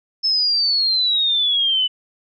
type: exponential sweep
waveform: sine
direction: down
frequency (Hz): 5274 to 2972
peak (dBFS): -15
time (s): 0.23-1.88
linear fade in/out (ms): 20
effects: none